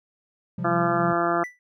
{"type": "chord", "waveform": "triangle", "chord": "C suspended fourth", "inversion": "none", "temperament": "equal", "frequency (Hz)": [130.81, 174.61, 196], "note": ["C3", "F3", "G3"], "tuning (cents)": [0, 0, 0], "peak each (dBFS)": [-30, -27, -32], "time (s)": [0.58, 1.13], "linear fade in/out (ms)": 5}
{"type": "harmonic tone", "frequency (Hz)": 171.1, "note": "F3", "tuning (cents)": -35, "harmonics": [1, 2, 3, 4, 5, 6, 7, 8, 9, 10], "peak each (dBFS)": [-34, -26, -34, -25, -33, -35, -27, -29, -36, -36], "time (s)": [0.64, 1.44], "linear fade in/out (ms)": 10}
{"type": "tone with exponential decay", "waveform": "triangle", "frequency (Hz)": 1975.5, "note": "B6", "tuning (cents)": 0, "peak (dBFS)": -26, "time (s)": [1.44, 1.59], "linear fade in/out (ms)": 1, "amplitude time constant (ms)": 32}
{"effects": []}